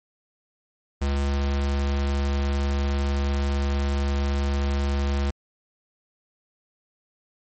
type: tone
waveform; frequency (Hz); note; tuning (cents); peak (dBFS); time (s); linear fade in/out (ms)
square; 70; C#2; +18; -22; 1.01-5.31; 10
effects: MP3 32 kbps